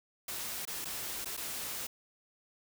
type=noise with dropouts; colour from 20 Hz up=white; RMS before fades=-39 dBFS; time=0.28-1.87 s; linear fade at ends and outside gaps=5 ms; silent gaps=0.653-0.674 / 0.846-0.853 / 1.247-1.256 / 1.368-1.374 s; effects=none